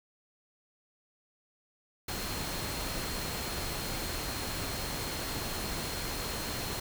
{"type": "tone in noise", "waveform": "sine", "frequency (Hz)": 4223, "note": "C8", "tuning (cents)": 15, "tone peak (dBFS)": -44, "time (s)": [2.08, 6.8], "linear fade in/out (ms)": 5, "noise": "pink", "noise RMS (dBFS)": -36, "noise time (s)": [2.08, 6.8], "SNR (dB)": -11, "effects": []}